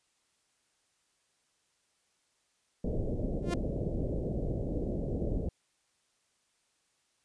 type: low-pass noise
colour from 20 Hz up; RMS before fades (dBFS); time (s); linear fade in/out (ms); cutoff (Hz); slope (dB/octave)
pink; -33; 2.84-5.49; 5; 600; 48
type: tone with exponential growth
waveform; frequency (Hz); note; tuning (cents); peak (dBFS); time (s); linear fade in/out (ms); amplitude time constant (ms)
sawtooth; 349.2; F4; 0; -25; 3.42-3.54; 5; 26
effects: white hiss -74 dBFS RMS until 7.24 s + resampled to 22050 Hz